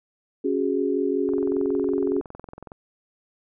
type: chord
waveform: sine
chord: C# suspended fourth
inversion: none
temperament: equal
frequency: 277.2 / 370 / 415.3 Hz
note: C#4 / F#4 / G#4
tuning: 0 / 0 / 0 cents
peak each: -25 dBFS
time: 0.44-2.21 s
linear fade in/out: 10 ms
type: click train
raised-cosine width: 1 ms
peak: -25 dBFS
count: 32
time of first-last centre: 1.29-2.719 s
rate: 21.7 Hz
effects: none